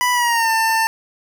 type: tone with pitch glide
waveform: 25% pulse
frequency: 987.8 to 895.4 Hz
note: B5 to A5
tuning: 0 to +30 cents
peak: -11 dBFS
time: 0.01-0.87 s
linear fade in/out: 0 ms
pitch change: -170 cents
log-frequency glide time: 0.12-0.5 s
effects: none